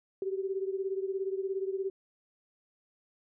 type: beating tone pair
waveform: sine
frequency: 381.8 / 398.8 Hz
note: G4 / G4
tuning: -46 / +30 cents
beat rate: 17 Hz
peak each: -32 / -36 dBFS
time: 0.22-1.9 s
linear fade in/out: 2 ms
effects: none